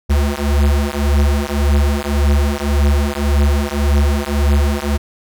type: beating tone pair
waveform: square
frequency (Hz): 70.7 / 72.5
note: C#2 / D2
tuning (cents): +35 / -22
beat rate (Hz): 1.8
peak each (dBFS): -16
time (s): 0.09-4.98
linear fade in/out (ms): 20
effects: none